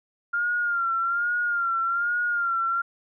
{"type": "tone with vibrato", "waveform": "sine", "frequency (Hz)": 1396.9, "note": "F6", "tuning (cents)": 0, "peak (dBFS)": -22, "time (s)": [0.33, 2.82], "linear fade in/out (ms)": 10, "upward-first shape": "sine", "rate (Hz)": 1.2, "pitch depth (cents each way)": 57, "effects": []}